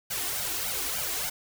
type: noise with flanger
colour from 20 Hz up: white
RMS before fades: -31 dBFS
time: 0.1-1.3 s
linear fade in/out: 10 ms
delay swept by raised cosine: 1.3 to 2.8 ms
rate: 3.4 Hz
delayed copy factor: +0.9
effects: none